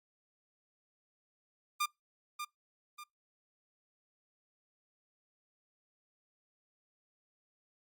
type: tone with echo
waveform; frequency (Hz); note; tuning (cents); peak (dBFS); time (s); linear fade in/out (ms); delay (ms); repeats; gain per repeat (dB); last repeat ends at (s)
sawtooth; 1200; D6; +37; -26; 1.8-1.86; 10; 590; 2; -8; 3.04
effects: noise-tail reverb RT60 0.2 s tail -26 dB re dry + Opus 48 kbps